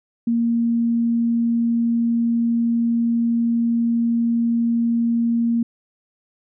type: tone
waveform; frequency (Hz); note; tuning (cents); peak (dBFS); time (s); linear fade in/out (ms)
sine; 233.1; A#3; 0; -16; 0.27-5.63; 5
effects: none